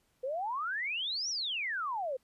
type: exponential two-way sweep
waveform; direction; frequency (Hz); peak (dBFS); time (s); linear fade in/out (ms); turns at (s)
sine; up then down; 493.9 to 5930 to 493.9; -32; 0.23-2.17; 10; 1.29
effects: pink hiss -73 dBFS RMS until 2.23 s + resampled to 32000 Hz